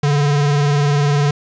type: tone with vibrato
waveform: square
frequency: 144.6 Hz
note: D3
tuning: 27 cents flat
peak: -13 dBFS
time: 0.03-1.31 s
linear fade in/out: 5 ms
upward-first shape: triangle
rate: 20 Hz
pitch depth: 61 cents each way
effects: resampled to 16000 Hz + 7-bit